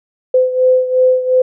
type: beating tone pair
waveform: sine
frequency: 510 / 512.8 Hz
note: C5 / C5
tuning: -44 / -35 cents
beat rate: 2.8 Hz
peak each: -10 / -15 dBFS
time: 0.34-1.42 s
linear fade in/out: 5 ms
effects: none